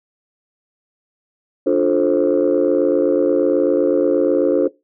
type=chord; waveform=sine; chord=D minor seventh; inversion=none; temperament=just; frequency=293.7 / 352.4 / 440.5 / 528.6 Hz; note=D4 / F4 / A4 / C5; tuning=0 / +16 / +2 / +18 cents; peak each=-17 dBFS; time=1.66-4.68 s; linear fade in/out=10 ms; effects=noise-tail reverb RT60 0.2 s tail -18 dB re dry + tanh soft clip ceiling -6 dBFS